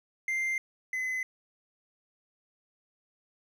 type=tone pair in turn; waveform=triangle; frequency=2093 / 2031 Hz; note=C7 / B6; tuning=0 / +48 cents; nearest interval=minor second; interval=52 cents; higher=first; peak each=-26 / -28 dBFS; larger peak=first; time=0.28-0.58 / 0.93-1.23 s; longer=neither; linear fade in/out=2 ms; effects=none